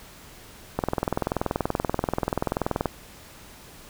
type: click train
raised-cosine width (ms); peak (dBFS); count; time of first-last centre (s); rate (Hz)
1; -9; 44; 0.79-2.857; 20.8
effects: pink hiss -47 dBFS RMS until 3.89 s